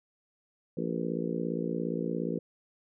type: harmonic tone with a mistuned harmonic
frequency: 57.3 Hz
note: A#1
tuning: 29 cents flat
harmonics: 3 / 4 / 5 / 6 / 7 / 8 / 9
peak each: -35 / -36 / -37 / -38 / -38 / -39 / -40 dBFS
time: 0.77-2.39 s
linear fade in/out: 5 ms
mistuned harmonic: 9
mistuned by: -67 cents
effects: none